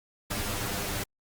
pink noise with comb filter, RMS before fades -32 dBFS, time 0.3-1.04 s, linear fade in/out 10 ms, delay 10 ms, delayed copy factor +0.85, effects Opus 48 kbps

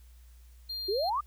triangle tone, 4200 Hz, C8, 6 cents sharp, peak -33 dBFS, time 0.69-1.1 s, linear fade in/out 10 ms
sine exponential sweep, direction up, 363.4 to 1255 Hz, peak -27 dBFS, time 0.88-1.21 s, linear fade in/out 10 ms
effects added 60 Hz sine -51 dBFS peak until 1.26 s + white hiss -66 dBFS RMS until 1.26 s

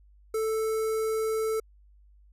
square tone with notch filter, 440 Hz, A4, in tune, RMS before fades -28 dBFS, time 0.34-1.6 s, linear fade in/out 5 ms, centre 3200 Hz, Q 0.57, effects added 50 Hz sine -54 dBFS peak until 2.32 s + resampled to 32000 Hz

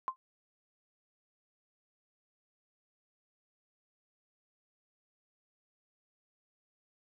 sine tone with exponential decay, 1046 Hz, C6, 1 cent flat, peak -26 dBFS, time 0.08-0.16 s, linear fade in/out 0 ms, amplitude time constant 16 ms, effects high-pass 300 Hz 12 dB/octave

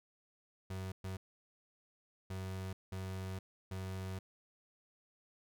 35% pulse tone bursts at uneven times, 94.4 Hz, F#2, 35 cents sharp, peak -38 dBFS, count 5, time 0.7-0.92 / 1.04-1.17 / 2.3-2.73 / 2.92-3.39 / 3.71-4.19 s, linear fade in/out 5 ms, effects none

